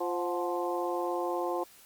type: harmonic tone with a mistuned harmonic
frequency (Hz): 174.61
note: F3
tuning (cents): 0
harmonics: 2 / 3 / 4 / 5 / 6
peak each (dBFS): -33 / -35 / -36 / -37 / -38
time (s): 0-1.64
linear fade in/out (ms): 10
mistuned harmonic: 4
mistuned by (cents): +57
effects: white hiss -56 dBFS RMS until 1.85 s + Opus 32 kbps